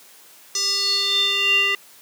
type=tone with band-pass filter sweep; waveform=square; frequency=397.3 Hz; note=G4; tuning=23 cents sharp; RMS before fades=-20 dBFS; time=0.55-1.75 s; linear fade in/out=2 ms; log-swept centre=5700 to 2400 Hz; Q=7.8; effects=white hiss -48 dBFS RMS until 2.01 s + high-pass 200 Hz 12 dB/octave